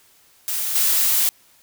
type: noise with level steps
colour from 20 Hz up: blue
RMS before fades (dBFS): -24 / -18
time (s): 0.48-1.29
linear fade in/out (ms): 0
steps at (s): 0.75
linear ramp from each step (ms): 5
effects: white hiss -55 dBFS RMS until 1.62 s